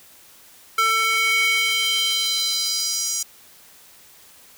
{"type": "tone with high-pass filter sweep", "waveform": "square", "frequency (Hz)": 446.3, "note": "A4", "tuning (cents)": 25, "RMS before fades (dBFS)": -21, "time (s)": [0.78, 3.23], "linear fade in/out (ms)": 5, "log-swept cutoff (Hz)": [1500, 6400], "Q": 3.4, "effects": ["white hiss -49 dBFS RMS until 4.57 s"]}